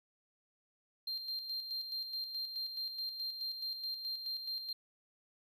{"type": "tone with tremolo", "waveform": "triangle", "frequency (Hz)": 4178, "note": "C8", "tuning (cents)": -3, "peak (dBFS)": -35, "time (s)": [1.07, 4.73], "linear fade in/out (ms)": 5, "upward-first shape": "square", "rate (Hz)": 4.7, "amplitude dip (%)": 50, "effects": []}